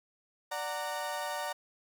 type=chord; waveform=30% pulse; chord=D augmented; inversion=none; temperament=equal with one note detuned; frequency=587.3 / 740 / 922.2 Hz; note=D5 / F#5 / A#5; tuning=0 / 0 / -19 cents; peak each=-36 / -37 / -35 dBFS; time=0.51-1.53 s; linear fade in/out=10 ms; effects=none